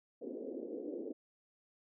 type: band-pass noise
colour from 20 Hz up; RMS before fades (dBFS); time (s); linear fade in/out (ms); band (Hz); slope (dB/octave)
white; -43; 0.21-1.13; 10; 250 to 500; 48
effects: none